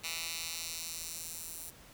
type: tone with high-pass filter sweep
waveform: 10% pulse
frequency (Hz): 164.81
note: E3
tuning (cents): 0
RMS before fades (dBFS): -41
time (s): 0.03-1.71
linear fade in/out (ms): 20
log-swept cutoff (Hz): 2800 to 10000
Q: 0.96
effects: pink hiss -56 dBFS RMS until 1.93 s